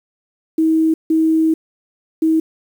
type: tone bursts at uneven times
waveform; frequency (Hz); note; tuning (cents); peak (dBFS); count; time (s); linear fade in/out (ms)
sine; 320; D#4; +49; -11; 3; 0.58-0.94 / 1.1-1.54 / 2.22-2.4; 5
effects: 7-bit